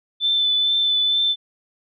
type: tone with vibrato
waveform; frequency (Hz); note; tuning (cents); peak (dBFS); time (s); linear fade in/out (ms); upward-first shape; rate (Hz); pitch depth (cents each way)
sine; 3520; A7; 0; -16; 0.2-1.36; 50; triangle; 2.2; 19
effects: none